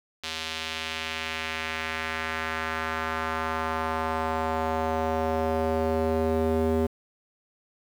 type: tone with band-pass filter sweep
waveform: square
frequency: 80.1 Hz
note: E2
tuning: 49 cents flat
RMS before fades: -28 dBFS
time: 0.23-6.87 s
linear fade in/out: 10 ms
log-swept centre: 3700 to 380 Hz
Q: 1.5
effects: 8-bit